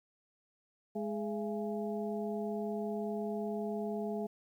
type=harmonic tone with a mistuned harmonic; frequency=209.3 Hz; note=G#3; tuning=14 cents sharp; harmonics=1 / 2 / 3 / 4; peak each=-37 / -38 / -41 / -48 dBFS; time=0.95-4.27 s; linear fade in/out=10 ms; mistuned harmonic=3; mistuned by=+120 cents; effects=11-bit